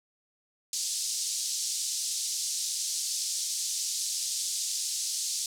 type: band-pass noise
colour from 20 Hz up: pink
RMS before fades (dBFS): -32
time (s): 0.73-5.46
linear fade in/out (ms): 2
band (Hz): 4700 to 9000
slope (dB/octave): 24
effects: none